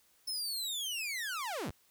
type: linear sweep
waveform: sawtooth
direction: down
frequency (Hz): 5310 to 45.2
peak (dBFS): -32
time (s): 0.27-1.71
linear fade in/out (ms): 10
effects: white hiss -68 dBFS RMS until 1.9 s